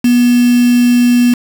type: tone with quantisation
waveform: sine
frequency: 243.1 Hz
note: B3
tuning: 27 cents flat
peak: -6 dBFS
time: 0.04-1.34 s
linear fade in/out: 5 ms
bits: 3
effects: none